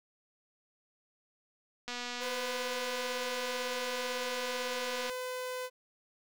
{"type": "click train", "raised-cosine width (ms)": 0.2, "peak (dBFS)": -22, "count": 786, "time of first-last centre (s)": [1.88, 5.097], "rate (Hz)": 244}
{"type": "tone", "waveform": "sawtooth", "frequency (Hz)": 506, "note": "B4", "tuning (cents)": 42, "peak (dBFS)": -32, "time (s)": [2.19, 5.7], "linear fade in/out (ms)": 50}
{"effects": []}